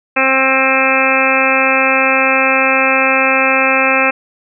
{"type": "harmonic tone with a mistuned harmonic", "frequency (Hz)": 265.2, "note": "C4", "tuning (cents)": 23, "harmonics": [1, 2, 3, 4, 5, 6, 7, 8, 9, 10], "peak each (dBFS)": [-21, -17, -20, -21, -18, -20, -22, -21, -17, -16], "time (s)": [0.16, 4.11], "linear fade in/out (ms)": 10, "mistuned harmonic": 10, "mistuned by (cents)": -25, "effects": []}